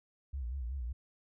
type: tone with vibrato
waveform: sine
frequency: 63.6 Hz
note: C2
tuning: 48 cents flat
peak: -35 dBFS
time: 0.33-0.93 s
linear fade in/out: 10 ms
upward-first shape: sine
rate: 5.3 Hz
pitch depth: 160 cents each way
effects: none